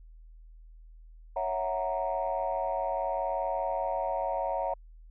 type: chord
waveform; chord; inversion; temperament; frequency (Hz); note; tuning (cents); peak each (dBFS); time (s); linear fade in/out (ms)
sine; F# dominant seventh; second; equal; 554.4 / 659.3 / 740 / 932.3; C#5 / E5 / F#5 / A#5; 0 / 0 / 0 / 0; -33; 1.36-4.74; 5
effects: tanh soft clip ceiling -20 dBFS + added 40 Hz sine -48 dBFS peak until 5.1 s